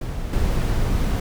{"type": "noise with level steps", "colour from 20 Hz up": "brown", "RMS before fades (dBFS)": [-27, -20], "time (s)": [0.01, 1.2], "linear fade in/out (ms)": 5, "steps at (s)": 0.33, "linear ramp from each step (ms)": 2, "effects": []}